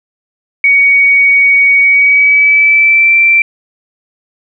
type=tone with pitch glide; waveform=sine; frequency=2244 to 2346 Hz; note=C#7 to D7; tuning=+21 to -2 cents; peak=-4 dBFS; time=0.64-3.42 s; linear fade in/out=2 ms; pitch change=+77 cents; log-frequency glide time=1.81-3.16 s; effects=none